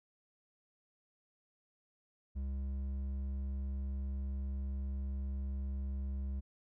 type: tone with hard clipping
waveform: sine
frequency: 67.5 Hz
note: C#2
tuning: 45 cents flat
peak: -37 dBFS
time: 2.35-6.41 s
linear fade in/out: 20 ms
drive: 6 dB
effects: none

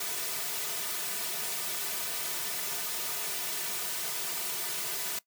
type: noise with comb filter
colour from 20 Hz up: white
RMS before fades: -34 dBFS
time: 0-5.19 s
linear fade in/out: 5 ms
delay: 3.7 ms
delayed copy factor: -0.95
effects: noise-tail reverb RT60 0.1 s tail -19 dB re dry + high-pass 200 Hz 12 dB/octave

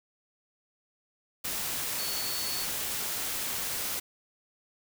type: tone in noise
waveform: sine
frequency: 4435 Hz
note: C#8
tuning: in tune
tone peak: -36 dBFS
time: 1.98-2.65 s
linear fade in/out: 10 ms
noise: white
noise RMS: -33 dBFS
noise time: 1.44-4 s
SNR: -6 dB
effects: none

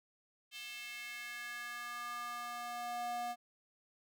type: tone with high-pass filter sweep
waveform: square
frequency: 240.3 Hz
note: B3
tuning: 47 cents flat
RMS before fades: -43 dBFS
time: 0.51-3.36 s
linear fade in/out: 50 ms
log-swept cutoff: 2900 to 620 Hz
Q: 3.1
effects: none

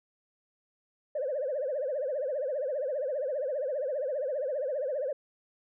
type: tone with vibrato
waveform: sine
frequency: 554.4 Hz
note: C#5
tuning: in tune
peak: -28 dBFS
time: 1.15-5.13 s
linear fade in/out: 5 ms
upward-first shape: triangle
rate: 15 Hz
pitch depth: 220 cents each way
effects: tanh soft clip ceiling -24 dBFS

